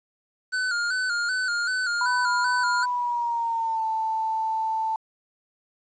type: tone with vibrato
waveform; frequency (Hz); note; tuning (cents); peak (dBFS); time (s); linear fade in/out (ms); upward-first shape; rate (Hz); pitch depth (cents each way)
square; 1460; F#6; -24; -24; 0.52-2.86; 20; square; 2.6; 56
type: tone with pitch glide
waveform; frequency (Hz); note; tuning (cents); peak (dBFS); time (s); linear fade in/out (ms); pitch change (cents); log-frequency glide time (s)
sine; 987.8 to 885.1; B5 to A5; 0 to +10; -23; 2.01-4.96; 2; -190; 2.86-3.85
effects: resampled to 16000 Hz + 9-bit